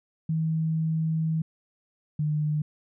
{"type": "tone pair in turn", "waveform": "sine", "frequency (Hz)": [160, 151.26], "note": ["D#3", "D#3"], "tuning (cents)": [49, -49], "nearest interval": "minor second", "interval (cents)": 98, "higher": "first", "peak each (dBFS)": -23, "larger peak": "neither", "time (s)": [[0.29, 1.42], [2.19, 2.62]], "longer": "first", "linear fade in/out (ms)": 5, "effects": []}